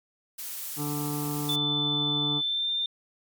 blue noise, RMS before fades -36 dBFS, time 0.38-1.56 s, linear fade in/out 10 ms
harmonic tone, 146.83 Hz, D3, in tune, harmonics 1 / 2 / 3 / 5 / 6 / 7 / 8 / 9, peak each -32 / -32 / -39 / -45 / -42 / -50 / -44 / -50 dBFS, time 0.76-2.42 s, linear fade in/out 50 ms
sine tone with pitch glide, 3520 to 3592 Hz, A7 to A7, 0 to +35 cents, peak -25 dBFS, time 1.49-2.86 s, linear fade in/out 2 ms, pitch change +35 cents, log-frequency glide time 2.39-2.69 s
effects MP3 96 kbps

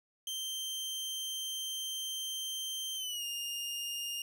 sawtooth tone with pitch glide, 3136 to 2826 Hz, G7 to F7, 0 to +20 cents, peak -33 dBFS, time 0.27-4.22 s, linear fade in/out 2 ms, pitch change -180 cents, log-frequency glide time 2.95-3.24 s, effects none

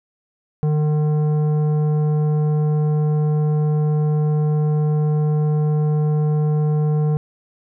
sine tone with tanh clipping, 151.3 Hz, D#3, 48 cents flat, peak -17 dBFS, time 0.63-7.17 s, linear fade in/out 0 ms, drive 11 dB, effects none

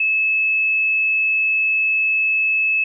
sine tone, 2600 Hz, E7, 24 cents flat, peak -15 dBFS, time 0-2.84 s, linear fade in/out 5 ms, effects none

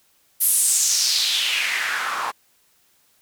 white noise with band-pass filter sweep, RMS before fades -21 dBFS, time 0.4-2.32 s, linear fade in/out 20 ms, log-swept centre 12000 to 960 Hz, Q 3.2, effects white hiss -61 dBFS RMS until 3.21 s

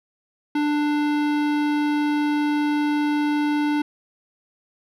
sine tone with hard clipping, 295.8 Hz, D4, 13 cents sharp, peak -21 dBFS, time 0.55-3.82 s, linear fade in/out 5 ms, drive 18 dB, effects none

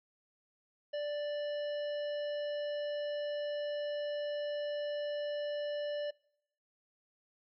harmonic tone, 587.3 Hz, D5, in tune, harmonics 1 / 3 / 5 / 7 / 9, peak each -34 / -49 / -49 / -58 / -58 dBFS, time 0.93-6.11 s, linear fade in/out 10 ms, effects noise-tail reverb RT60 0.8 s tail -25 dB re dry

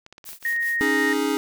clicks, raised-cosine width 0.2 ms, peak -26 dBFS, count 11, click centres 0.064 / 0.126 / 0.181 / 0.242 / 0.29 / 0.331 / 0.427 / 0.463 / 0.527 / 0.563 / 0.628 s
blue noise with tremolo, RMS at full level -36 dBFS, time 0.25-0.85 s, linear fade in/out 10 ms, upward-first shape triangle, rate 5.2 Hz, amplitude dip 100%
sine tone, 1864.7 Hz, A#6, in tune, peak -21 dBFS, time 0.45-1.13 s, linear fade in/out 2 ms
square chord, C# suspended second, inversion none, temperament equal, 277.2 / 311.1 / 415.3 Hz, C#4 / D#4 / G#4, 0 / 0 / 0 cents, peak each -26 dBFS, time 0.81-1.37 s, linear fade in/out 0 ms
effects none

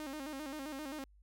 sawtooth tone with vibrato, 287.8 Hz, D4, 35 cents flat, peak -37 dBFS, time 0-1.04 s, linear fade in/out 0 ms, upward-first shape square, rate 7.6 Hz, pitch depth 110 cents each way, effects added 50 Hz sine -60 dBFS peak until 1.22 s

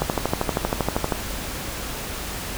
click train, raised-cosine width 1 ms, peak -6 dBFS, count 15, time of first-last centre 0.02-1.122 s, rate 12.7 Hz, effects added 50 Hz sine -36 dBFS peak until 2.57 s + pink hiss -31 dBFS RMS until 2.57 s

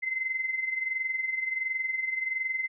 sine tone with amplitude modulation, 2063 Hz, C7, 25 cents flat, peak -25 dBFS, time 0.02-2.68 s, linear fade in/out 20 ms, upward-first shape sine, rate 21.4 Hz, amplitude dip 65%, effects none

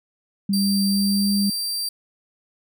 sine tone with pitch glide, 198.2 to 201.2 Hz, G3 to G3, +19 to +45 cents, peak -18 dBFS, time 0.49-1.5 s, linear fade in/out 5 ms, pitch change +26 cents, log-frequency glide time 0.91-1.32 s
sawtooth tone, 4700 Hz, D8, 1 cent sharp, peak -21 dBFS, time 0.53-1.89 s, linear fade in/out 5 ms
effects none

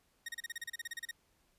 sawtooth tone bursts, 1864.7 Hz, A#6, in tune, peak -35 dBFS, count 15, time 0.26-1.112 s, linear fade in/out 5 ms, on 26 ms, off 33 ms, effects pink hiss -73 dBFS RMS until 1.58 s + resampled to 32000 Hz

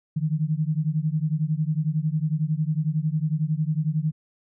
sine beating tone pair, 150.5 / 161.5 Hz, D3 / E3, +43 / -35 cents, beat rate 11 Hz, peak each -24 / -25 dBFS, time 0.16-4.12 s, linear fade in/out 10 ms, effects none

